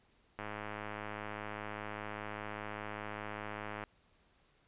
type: click train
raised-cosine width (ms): 0.5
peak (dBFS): -26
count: 363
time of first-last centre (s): 0.39-3.838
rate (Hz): 105
effects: pink hiss -70 dBFS RMS until 4.67 s + resampled to 8000 Hz